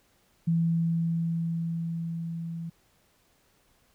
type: tone with level ramp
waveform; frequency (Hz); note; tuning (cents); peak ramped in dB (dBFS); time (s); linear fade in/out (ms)
sine; 166.4; E3; +17; -21 to -33; 0.47-2.7; 10
effects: pink hiss -66 dBFS RMS until 3.94 s